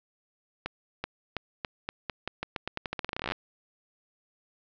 accelerating click train, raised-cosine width 0.3 ms, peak -15 dBFS, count 27, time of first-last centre 0.66-3.321 s, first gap 380 ms, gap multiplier 0.86, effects low-pass 5000 Hz 12 dB/octave

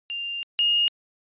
sine tone pair in turn, 2794 / 2848 Hz, F7 / F7, 0 / +33 cents, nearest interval unison, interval 33 cents, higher second, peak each -28 / -18 dBFS, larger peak second, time 0.1-0.43 / 0.59-0.88 s, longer first, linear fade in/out 0 ms, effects resampled to 8000 Hz

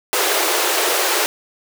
pink high-pass noise, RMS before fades -18 dBFS, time 0.13-1.26 s, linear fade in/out 0 ms, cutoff 330 Hz, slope 96 dB/octave, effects none

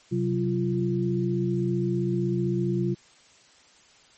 sine tone cluster, 130.7 / 186.2 / 346.1 Hz, C3 / F#3 / F4, -1 / +11 / -16 cents, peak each -27 dBFS, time 0.11-2.95 s, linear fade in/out 20 ms, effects white hiss -56 dBFS RMS until 4.17 s + MP3 32 kbps

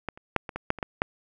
clicks, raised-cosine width 0.5 ms, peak -15 / -30 / -6 / -20 / -17 / -7 / -23 / -13 / -7 dBFS, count 9, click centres 0.087 / 0.175 / 0.363 / 0.492 / 0.56 / 0.704 / 0.787 / 0.828 / 1.019 s, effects none

